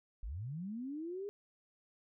sine linear sweep, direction up, 41.04 to 415.3 Hz, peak -39 dBFS, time 0.23-1.29 s, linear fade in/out 0 ms, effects none

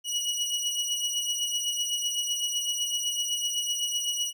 25% pulse beating tone pair, 2913 / 2920.9 Hz, F#7 / F#7, -28 / -23 cents, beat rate 7.9 Hz, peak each -25 / -29 dBFS, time 0.04-4.33 s, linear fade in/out 50 ms, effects none

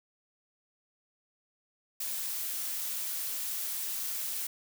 blue noise, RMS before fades -35 dBFS, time 2-4.47 s, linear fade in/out 5 ms, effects none

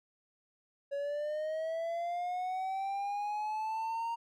triangle linear sweep, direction up, 558 to 932.3 Hz, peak -31 dBFS, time 0.91-4.16 s, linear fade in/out 20 ms, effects none

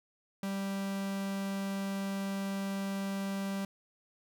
45% pulse tone, 196 Hz, G3, in tune, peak -33 dBFS, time 0.43-3.65 s, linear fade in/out 2 ms, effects none

